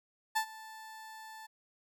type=tone with ADSR envelope; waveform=30% pulse; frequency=880 Hz; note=A5; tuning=in tune; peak=-24 dBFS; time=0.35-1.47 s; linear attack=17 ms; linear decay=84 ms; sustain=-20 dB; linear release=15 ms; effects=none